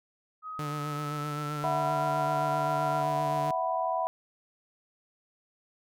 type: tone with pitch glide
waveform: sine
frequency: 1260 to 1374 Hz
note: D#6 to F6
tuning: +21 to -29 cents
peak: -36 dBFS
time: 0.42-3.04 s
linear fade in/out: 50 ms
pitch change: +150 cents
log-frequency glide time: 0.57-2.02 s
type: tone with vibrato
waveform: sawtooth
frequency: 148.3 Hz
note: D3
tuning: 17 cents sharp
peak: -29 dBFS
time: 0.59-3.51 s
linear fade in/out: 0 ms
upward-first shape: sine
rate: 7.7 Hz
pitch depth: 30 cents each way
type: chord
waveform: sine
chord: E suspended second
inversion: none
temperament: equal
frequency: 659.3 / 740 / 987.8 Hz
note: E5 / F#5 / B5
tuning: 0 / 0 / 0 cents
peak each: -31 dBFS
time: 1.64-4.07 s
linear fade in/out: 0 ms
effects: none